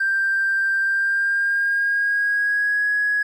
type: tone with pitch glide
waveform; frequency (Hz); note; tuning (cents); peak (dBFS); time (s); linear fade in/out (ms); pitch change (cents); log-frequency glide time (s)
triangle; 1578 to 1671.8; G6 to G#6; +11 to +11; -14; 0-3.23; 10; +100; 0.8-2.89
effects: tanh soft clip ceiling -15 dBFS